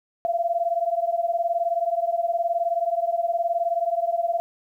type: beating tone pair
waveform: sine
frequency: 676 / 695 Hz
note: E5 / F5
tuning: +43 / -9 cents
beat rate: 19 Hz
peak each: -23 / -25 dBFS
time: 0.25-4.4 s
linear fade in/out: 0 ms
effects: 10-bit

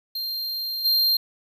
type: tone with level steps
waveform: square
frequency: 4186 Hz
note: C8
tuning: in tune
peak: -27 / -18 dBFS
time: 0.15-1.17 s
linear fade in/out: 5 ms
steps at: 0.84 s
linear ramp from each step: 20 ms
effects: 9-bit

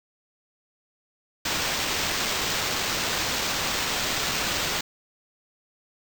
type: noise with sample-and-hold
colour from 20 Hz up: white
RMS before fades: -27 dBFS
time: 1.45-4.81 s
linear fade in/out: 5 ms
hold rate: 11025 Hz
effects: none

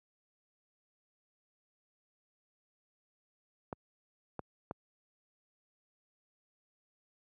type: clicks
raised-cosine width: 1 ms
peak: -24 dBFS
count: 3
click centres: 3.728 / 4.393 / 4.711 s
effects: high-pass 80 Hz 12 dB/octave

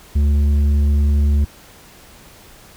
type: tone with tanh clipping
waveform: sine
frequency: 72.5 Hz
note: D2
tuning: 22 cents flat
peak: -13 dBFS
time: 0.15-1.45 s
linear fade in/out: 10 ms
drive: 7 dB
effects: pink hiss -44 dBFS RMS until 2.76 s

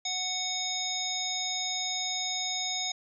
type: harmonic tone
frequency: 740 Hz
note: F#5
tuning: in tune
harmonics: 1 / 3 / 5 / 7 / 9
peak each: -39 / -39 / -33 / -37 / -35 dBFS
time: 0.05-2.92 s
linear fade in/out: 5 ms
effects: none

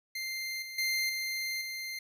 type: tone with level steps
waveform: 25% pulse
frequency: 2093 Hz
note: C7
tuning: in tune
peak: -31 / -37 / -25 / -29 / -33 dBFS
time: 0.15-1.99 s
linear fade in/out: 5 ms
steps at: 0.62 / 0.78 / 1.09 / 1.61 s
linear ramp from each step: 5 ms
effects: none

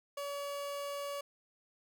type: tone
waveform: 30% pulse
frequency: 568 Hz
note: C#5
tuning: 42 cents sharp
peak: -35 dBFS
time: 0.17-1.21 s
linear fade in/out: 5 ms
effects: none

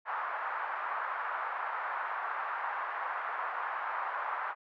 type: band-pass noise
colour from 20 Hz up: pink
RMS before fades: -36 dBFS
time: 0.05-4.55 s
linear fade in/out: 50 ms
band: 890 to 1500 Hz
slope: 24 dB/octave
effects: none

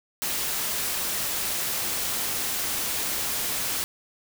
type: noise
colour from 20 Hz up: white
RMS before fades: -28 dBFS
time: 0.22-3.84 s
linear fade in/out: 0 ms
effects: none

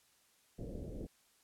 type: low-pass noise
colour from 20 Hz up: pink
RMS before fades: -44 dBFS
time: 0.58-1.07 s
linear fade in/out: 10 ms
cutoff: 580 Hz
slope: 48 dB/octave
effects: white hiss -70 dBFS RMS until 1.43 s + low-pass 12000 Hz 12 dB/octave

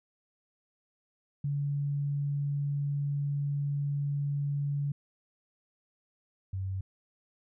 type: tone pair in turn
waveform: sine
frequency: 142.8 / 95.31 Hz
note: D3 / G2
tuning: -48 / -48 cents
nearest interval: perfect fifth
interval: 700 cents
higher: first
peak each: -28 / -31 dBFS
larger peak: first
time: 1.44-4.92 / 6.53-6.81 s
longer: first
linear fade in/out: 5 ms
effects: none

